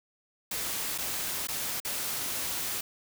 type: noise with dropouts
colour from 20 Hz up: white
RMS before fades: -33 dBFS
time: 0.51-2.81 s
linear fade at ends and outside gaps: 5 ms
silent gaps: 0.979-0.983 / 1.472-1.484 / 1.802-1.848 s
effects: none